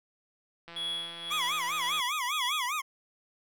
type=click train; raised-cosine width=0.3 ms; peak=-30 dBFS; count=224; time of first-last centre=0.68-2 s; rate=169 Hz
type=tone with tremolo; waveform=triangle; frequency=3358 Hz; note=G#7; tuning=18 cents sharp; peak=-29 dBFS; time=0.76-2.66 s; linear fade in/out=5 ms; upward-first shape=sine; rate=1.9 Hz; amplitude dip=75%
type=tone with vibrato; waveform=25% pulse; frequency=1100 Hz; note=C#6; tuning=14 cents flat; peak=-26 dBFS; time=1.3-2.82 s; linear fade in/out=20 ms; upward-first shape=sine; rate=5 Hz; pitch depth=230 cents each way
effects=none